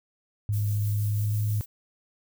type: tone with pitch glide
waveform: sine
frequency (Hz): 103.83 to 105.83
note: G#2 to G#2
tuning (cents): 0 to +33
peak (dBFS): -23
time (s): 0.49-1.61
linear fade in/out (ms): 0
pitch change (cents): +33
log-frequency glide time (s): 0.95-1.45
type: noise with tremolo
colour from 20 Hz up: violet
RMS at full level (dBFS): -40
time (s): 0.52-1.66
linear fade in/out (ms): 20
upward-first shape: sine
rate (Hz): 6.2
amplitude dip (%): 30
effects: none